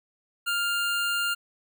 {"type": "tone", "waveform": "25% pulse", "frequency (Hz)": 1400, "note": "F6", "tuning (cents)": 4, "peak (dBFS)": -21, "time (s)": [0.46, 1.35], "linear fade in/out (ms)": 20, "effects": []}